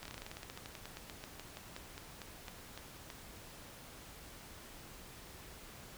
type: slowing click train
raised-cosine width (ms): 0.2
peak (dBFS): -28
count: 27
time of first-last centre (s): 0.03-3.102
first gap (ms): 24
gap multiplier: 1.11
effects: pink hiss -53 dBFS RMS until 5.97 s